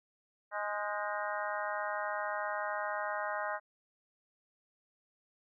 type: harmonic tone with a mistuned harmonic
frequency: 207.7 Hz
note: G#3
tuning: in tune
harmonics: 3 / 4 / 5 / 6 / 7 / 8 / 9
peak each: -39 / -40 / -41 / -42 / -42 / -43 / -44 dBFS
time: 0.51-3.6 s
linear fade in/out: 50 ms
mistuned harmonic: 8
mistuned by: -79 cents
effects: none